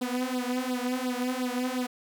sawtooth tone with flanger, 251.2 Hz, B3, 30 cents sharp, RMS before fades -30 dBFS, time 0.01-1.87 s, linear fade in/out 10 ms, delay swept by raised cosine 0.22 to 4.42 ms, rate 2.8 Hz, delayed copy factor +0.9, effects none

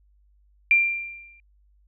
sine tone with exponential decay, 2375 Hz, D7, 19 cents sharp, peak -12 dBFS, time 0.71-1.4 s, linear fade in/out 1 ms, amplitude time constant 150 ms, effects added 50 Hz sine -57 dBFS peak until 1.87 s

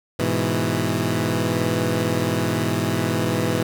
15% pulse chord, E major, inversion first, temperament equal, 103.83 / 123.47 / 164.81 Hz, G#2 / B2 / E3, 0 / 0 / 0 cents, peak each -18 dBFS, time 0.19-3.63 s, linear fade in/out 5 ms, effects none

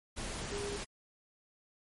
sine tone in noise, 406.3 Hz, G#4, 38 cents flat, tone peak -38 dBFS, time 0.51-0.78 s, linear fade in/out 20 ms, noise pink, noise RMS -40 dBFS, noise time 0.16-0.85 s, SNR -1 dB, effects MP3 48 kbps

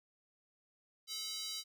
square tone with high-pass filter, 433.3 Hz, A4, 27 cents flat, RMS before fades -42 dBFS, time 1.07-1.64 s, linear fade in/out 50 ms, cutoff 4200 Hz, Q 3.1, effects none

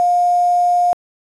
sine tone with quantisation, 708 Hz, F5, 23 cents sharp, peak -11 dBFS, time 0-0.93 s, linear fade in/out 0 ms, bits 6, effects resampled to 24000 Hz

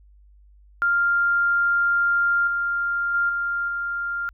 sine tone with level steps, 1396.9 Hz, F6, in tune, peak -17 / -21 / -18 / -22 / -24 dBFS, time 0.82-4.29 s, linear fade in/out 0 ms, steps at 2.47 / 3.14 / 3.29 / 3.68 s, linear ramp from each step 5 ms, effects added 50 Hz sine -49 dBFS peak until 4.33 s

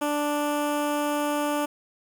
15% pulse tone with notch filter, 293.7 Hz, D4, in tune, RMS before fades -26 dBFS, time 0.01-1.66 s, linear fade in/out 10 ms, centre 4300 Hz, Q 1.2, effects 9-bit

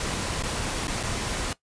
pink noise with dropouts, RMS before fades -29 dBFS, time 0-1.53 s, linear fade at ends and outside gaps 2 ms, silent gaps 0.425-0.435 / 0.872-0.879 / 1.03-1.034 s, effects noise-tail reverb RT60 0.1 s tail -17 dB re dry + resampled to 22050 Hz

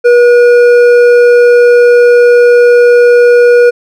triangle tone with hard clipping, 482.8 Hz, B4, 39 cents flat, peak -3 dBFS, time 0.04-3.71 s, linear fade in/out 20 ms, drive 11 dB, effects none

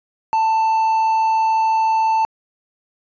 triangle tone, 887 Hz, A5, 14 cents sharp, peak -12 dBFS, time 0.33-2.25 s, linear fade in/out 0 ms, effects resampled to 16000 Hz

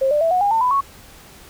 sine tone with pitch steps, 535 / 593.6 / 658.7 / 730.8 / 810.9 / 899.8 / 998.3 / 1107.7 Hz, C5 / D5 / E5 / F#5 / G#5 / A5 / B5 / C#6, +38 / +18 / -1 / -22 / -42 / +39 / +18 / -2 cents, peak -14 dBFS, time 0.01-0.81 s, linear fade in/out 10 ms, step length 100 ms, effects pink hiss -44 dBFS RMS until 1.49 s

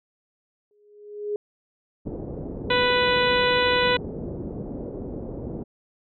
sine tone with exponential growth, 415.3 Hz, G#4, in tune, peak -22 dBFS, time 0.71-1.36 s, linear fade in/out 1 ms, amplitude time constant 140 ms
white low-pass noise, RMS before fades -33 dBFS, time 2.05-5.64 s, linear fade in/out 20 ms, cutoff 460 Hz, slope 24 dB/octave
harmonic tone, 494.6 Hz, B4, 3 cents sharp, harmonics 1 / 2 / 3 / 4 / 5 / 6 / 7 / 8, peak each -22 / -25 / -27 / -28 / -29 / -30 / -30 / -31 dBFS, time 2.7-3.97 s, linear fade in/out 5 ms
effects none

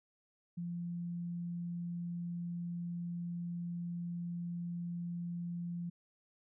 sine tone, 172.8 Hz, F3, 18 cents flat, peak -37 dBFS, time 0.57-5.9 s, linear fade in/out 10 ms, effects none

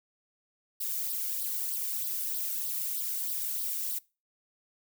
violet noise with flanger, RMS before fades -33 dBFS, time 0.8-3.99 s, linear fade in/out 10 ms, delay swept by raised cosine 0.21 to 1.41 ms, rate 3.2 Hz, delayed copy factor +0.7, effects noise-tail reverb RT60 0.3 s tail -23 dB re dry

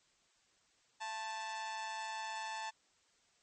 sawtooth tone with amplitude modulation, 880 Hz, A5, in tune, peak -33 dBFS, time 1-2.71 s, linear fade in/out 20 ms, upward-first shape sine, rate 202 Hz, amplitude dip 60%, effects white hiss -72 dBFS RMS until 3.42 s + MP3 32 kbps

